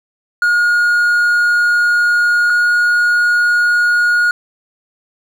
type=tone pair in turn; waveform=triangle; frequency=1434 / 1439.6 Hz; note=F6 / F#6; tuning=+45 / -48 cents; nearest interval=unison; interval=7 cents; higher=second; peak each=-8 dBFS; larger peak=neither; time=0.42-2.5 / 2.5-4.31 s; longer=first; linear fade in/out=2 ms; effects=none